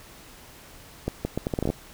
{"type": "accelerating click train", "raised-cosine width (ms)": 2, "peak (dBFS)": -12, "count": 11, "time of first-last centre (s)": [1.08, 1.702], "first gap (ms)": 170, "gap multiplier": 0.74, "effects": ["pink hiss -48 dBFS RMS until 1.93 s"]}